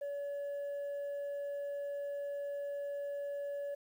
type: tone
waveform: sine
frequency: 569 Hz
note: C#5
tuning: 45 cents sharp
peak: -34 dBFS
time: 0.01-3.75 s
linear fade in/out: 10 ms
effects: tanh soft clip ceiling -36 dBFS + 11-bit